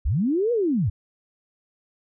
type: linear two-way sweep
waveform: sine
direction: up then down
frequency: 43.33 to 493.9 to 76.9 Hz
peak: -19 dBFS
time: 0.05-0.9 s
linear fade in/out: 10 ms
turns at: 0.52 s
effects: none